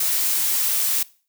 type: noise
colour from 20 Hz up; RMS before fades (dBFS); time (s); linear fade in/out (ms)
blue; -21; 0-1.03; 5
effects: noise-tail reverb RT60 0.4 s tail -21 dB re dry